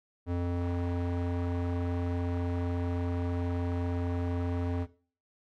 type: tone with band-pass filter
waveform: square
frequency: 87.31 Hz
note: F2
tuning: in tune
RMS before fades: -31 dBFS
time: 0.26-4.87 s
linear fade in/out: 50 ms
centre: 280 Hz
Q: 0.54
effects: noise-tail reverb RT60 0.4 s tail -17 dB re dry + AAC 48 kbps